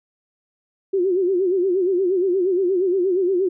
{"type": "tone with vibrato", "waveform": "sine", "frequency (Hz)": 370, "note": "F#4", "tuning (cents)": 0, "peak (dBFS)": -16, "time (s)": [0.93, 3.49], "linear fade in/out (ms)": 10, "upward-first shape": "sine", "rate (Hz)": 8.5, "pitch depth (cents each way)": 110, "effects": []}